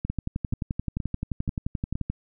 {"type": "two click trains", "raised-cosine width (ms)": 5, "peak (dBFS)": [-16, -15], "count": [5, 24], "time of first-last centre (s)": [[0.05, 1.955], [0.1, 2.1]], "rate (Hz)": [2.1, 11.5], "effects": []}